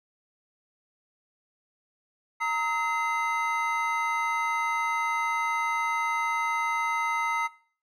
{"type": "tone cluster", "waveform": "triangle", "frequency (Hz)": [925, 1278, 2062], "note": ["A#5", "D#6", "C7"], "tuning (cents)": [-14, 46, -26], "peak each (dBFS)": -28, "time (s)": [2.4, 7.48], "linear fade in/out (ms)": 20, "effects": ["noise-tail reverb RT60 0.5 s tail -21 dB re dry"]}